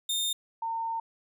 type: tone pair in turn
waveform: sawtooth / sine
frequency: 3639 / 909.8 Hz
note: A#7 / A#5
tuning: -42 / -42 cents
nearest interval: 2 octaves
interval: 2400 cents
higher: first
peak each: -24 / -29 dBFS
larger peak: first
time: 0.09-0.33 / 0.62-1 s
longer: second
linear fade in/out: 5 ms
effects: none